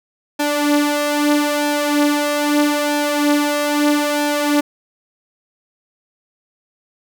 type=tone with flanger; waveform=sawtooth; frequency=293.4 Hz; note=D4; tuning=2 cents flat; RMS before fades=-17 dBFS; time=0.39-4.61 s; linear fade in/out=10 ms; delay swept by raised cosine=1.2 to 5 ms; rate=0.78 Hz; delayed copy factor=+0.6; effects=none